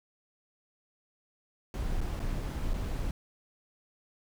brown noise with dropouts, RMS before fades -32 dBFS, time 1.74-3.11 s, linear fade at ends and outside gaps 1 ms, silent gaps 2.006-2.013 / 2.194-2.2 / 2.735-2.74 s, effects none

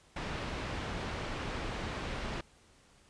pink low-pass noise, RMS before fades -38 dBFS, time 0.16-2.41 s, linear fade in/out 5 ms, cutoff 3300 Hz, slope 12 dB/octave, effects pink hiss -63 dBFS RMS until 3.09 s + resampled to 22050 Hz

